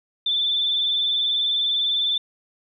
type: tone with vibrato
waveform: sine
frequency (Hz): 3520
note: A7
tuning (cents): 0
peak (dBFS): -19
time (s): 0.26-2.18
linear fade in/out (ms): 5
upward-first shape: sine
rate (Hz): 20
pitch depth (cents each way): 35
effects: none